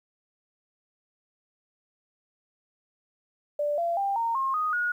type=tone with pitch steps; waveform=sine; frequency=587.3 / 682.5 / 793.1 / 921.6 / 1070.9 / 1244.4 / 1446.1 Hz; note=D5 / F5 / G5 / A#5 / C6 / D#6 / F#6; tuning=0 / -40 / +20 / -20 / +40 / 0 / -40 cents; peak=-24 dBFS; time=3.59-4.92 s; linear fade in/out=5 ms; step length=190 ms; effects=10-bit